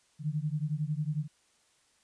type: beating tone pair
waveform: sine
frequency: 146.83 / 157.83 Hz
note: D3 / D#3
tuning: 0 / +25 cents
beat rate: 11 Hz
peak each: -32 / -33 dBFS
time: 0.19-1.28 s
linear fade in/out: 50 ms
effects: white hiss -68 dBFS RMS until 2.03 s + resampled to 22050 Hz